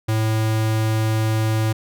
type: tone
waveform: square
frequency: 110 Hz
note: A2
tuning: in tune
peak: -18 dBFS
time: 0.08-1.73 s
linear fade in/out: 10 ms
effects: none